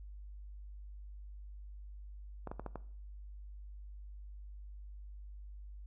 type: clicks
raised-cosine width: 1 ms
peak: -27 dBFS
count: 5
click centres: 2.473 / 2.515 / 2.596 / 2.663 / 2.757 s
effects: noise-tail reverb RT60 0.5 s tail -18 dB re dry + added 50 Hz sine -46 dBFS peak until 5.86 s